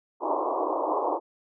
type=band-pass noise; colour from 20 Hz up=white; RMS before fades=-27 dBFS; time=0.2-1.2 s; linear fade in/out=50 ms; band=290 to 1100 Hz; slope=96 dB/octave; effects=none